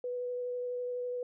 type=tone with vibrato; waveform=sine; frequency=493.3 Hz; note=B4; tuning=2 cents flat; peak=-33 dBFS; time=0.04-1.23 s; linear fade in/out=2 ms; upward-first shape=sine; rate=12 Hz; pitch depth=9 cents each way; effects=none